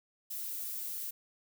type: noise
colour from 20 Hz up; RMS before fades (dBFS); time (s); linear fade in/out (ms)
violet; -39; 0.3-1.11; 10
effects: none